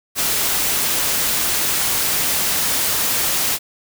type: noise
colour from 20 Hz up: white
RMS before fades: -19 dBFS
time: 0.15-3.59 s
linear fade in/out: 50 ms
effects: none